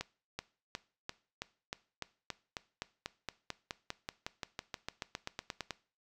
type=accelerating click train; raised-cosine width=0.2 ms; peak=-20 dBFS; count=28; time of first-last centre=0.01-5.707 s; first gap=380 ms; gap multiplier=0.95; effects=noise-tail reverb RT60 0.4 s tail -19 dB re dry